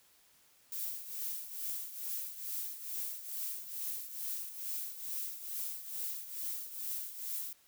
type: noise with tremolo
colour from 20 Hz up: violet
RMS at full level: -37 dBFS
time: 0.72-7.53 s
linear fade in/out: 2 ms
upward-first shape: triangle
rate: 2.3 Hz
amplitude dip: 75%
effects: white hiss -66 dBFS RMS until 7.67 s